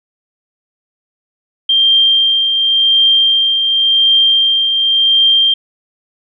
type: tone with tremolo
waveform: sine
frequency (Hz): 3177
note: G7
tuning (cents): +23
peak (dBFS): -6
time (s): 1.69-5.54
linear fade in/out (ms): 5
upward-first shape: triangle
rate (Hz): 0.91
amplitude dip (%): 45
effects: none